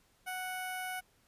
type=tone with notch filter; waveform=10% pulse; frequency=740 Hz; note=F#5; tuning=in tune; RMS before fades=-39 dBFS; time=0.26-1.01 s; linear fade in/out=20 ms; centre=4100 Hz; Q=0.68; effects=pink hiss -69 dBFS RMS until 1.27 s + resampled to 32000 Hz